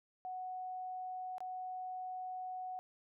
sine tone with dropouts, 740 Hz, F#5, in tune, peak -40 dBFS, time 0.25-2.79 s, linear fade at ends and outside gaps 0 ms, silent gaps 1.382-1.405 s, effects none

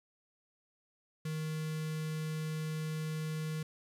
square tone with notch filter, 156.4 Hz, D#3, 9 cents sharp, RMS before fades -37 dBFS, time 1.25-3.63 s, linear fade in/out 5 ms, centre 750 Hz, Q 1.1, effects resampled to 32000 Hz + 11-bit

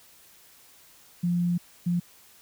sine tone bursts at uneven times, 174.7 Hz, F3, 1 cent sharp, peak -22 dBFS, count 2, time 1.23-1.58 / 1.86-2 s, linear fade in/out 10 ms, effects white hiss -55 dBFS RMS until 2.41 s

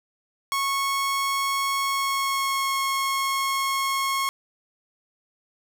sawtooth tone with pitch glide, 1100 to 1088.6 Hz, C#6 to C#6, -14 to -32 cents, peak -19 dBFS, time 0.52-4.29 s, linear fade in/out 0 ms, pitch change -18 cents, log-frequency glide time 1.8-2.77 s, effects none

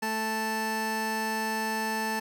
25% pulse tone pair together, 220 / 880 Hz, A3 / A5, 0 / 0 cents, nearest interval 2 octaves, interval 2400 cents, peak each -29 / -26 dBFS, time 0.02-2.2 s, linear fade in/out 10 ms, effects none

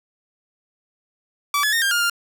sawtooth tone with pitch steps, 1152 / 1708 / 1837 / 1600 / 1414 / 1399 Hz, D6 / G#6 / A#6 / G6 / F6 / F6, -34 / +48 / -26 / +35 / +21 / +3 cents, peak -14 dBFS, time 1.54-2.098 s, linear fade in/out 2 ms, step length 93 ms, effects none

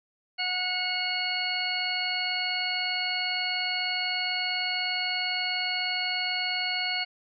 harmonic tone with a mistuned harmonic, 731 Hz, F#5, 21 cents flat, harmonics 1 / 2 / 3 / 4 / 6, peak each -36 / -37 / -31 / -33 / -31 dBFS, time 0.38-7.05 s, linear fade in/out 20 ms, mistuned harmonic 4, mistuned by -38 cents, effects none

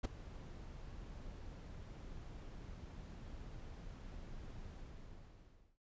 brown noise with ADSR envelope, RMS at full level -30 dBFS, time 0.03-5.78 s, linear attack 21 ms, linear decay 8 ms, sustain -20 dB, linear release 1100 ms, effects resampled to 16000 Hz

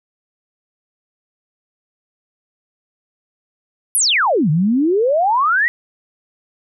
sine exponential two-way sweep, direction down then up, 11810 to 144.6 to 1978 Hz, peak -12 dBFS, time 3.95-5.68 s, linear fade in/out 0 ms, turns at 4.5 s, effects none

